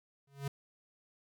square tone with exponential growth, 139.4 Hz, C#3, 10 cents sharp, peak -32 dBFS, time 0.27-0.48 s, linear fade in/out 5 ms, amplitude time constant 44 ms, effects none

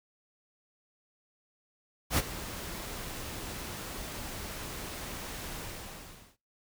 pink noise with ADSR envelope, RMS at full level -25 dBFS, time 2.1-6.37 s, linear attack 76 ms, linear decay 37 ms, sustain -15 dB, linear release 800 ms, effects noise-tail reverb RT60 0.3 s tail -23 dB re dry

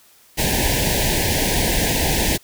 pink band-stop noise, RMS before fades -19 dBFS, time 0.37-2.38 s, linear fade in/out 20 ms, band 960 to 1600 Hz, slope 96 dB/octave, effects white hiss -52 dBFS RMS until 2.43 s

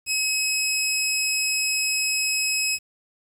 15% pulse tone, 2558 Hz, D#7, 47 cents sharp, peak -14 dBFS, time 0.06-2.79 s, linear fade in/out 50 ms, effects low-pass 12000 Hz 12 dB/octave + 8-bit

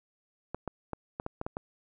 clicks, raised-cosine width 1 ms, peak -20 dBFS, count 8, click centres 0.546 / 0.677 / 0.933 / 1.199 / 1.264 / 1.414 / 1.465 / 1.569 s, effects none

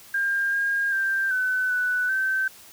sine tone with pitch steps, 1603 / 1619 / 1577 / 1511 / 1489 / 1546 Hz, G6 / G#6 / G6 / F#6 / F#6 / G6, +38 / -45 / +10 / +36 / +11 / -24 cents, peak -21 dBFS, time 0.14-2.48 s, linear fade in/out 5 ms, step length 390 ms, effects white hiss -48 dBFS RMS until 2.72 s

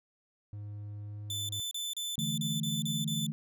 triangle tone with pitch glide, 103.5 to 104.4 Hz, G#2 to G#2, -5 to +10 cents, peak -37 dBFS, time 0.53-1.6 s, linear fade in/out 0 ms, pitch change +15 cents, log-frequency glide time 1.04-1.28 s
sawtooth tone bursts, 3520 Hz, A7, in tune, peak -31 dBFS, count 9, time 1.3-3.266 s, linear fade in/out 2 ms, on 190 ms, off 32 ms
sine chord, D suspended second, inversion none, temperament equal, 146.83 / 164.81 / 220 Hz, D3 / E3 / A3, 0 / 0 / 0 cents, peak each -36 dBFS, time 2.18-3.32 s, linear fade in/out 0 ms
effects none

